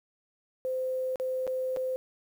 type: tone with dropouts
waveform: sine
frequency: 516 Hz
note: C5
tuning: 24 cents flat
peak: -28 dBFS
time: 0.65-1.96 s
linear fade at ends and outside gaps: 0 ms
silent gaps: 1.158-1.199 / 1.468-1.476 / 1.763-1.77 s
effects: 9-bit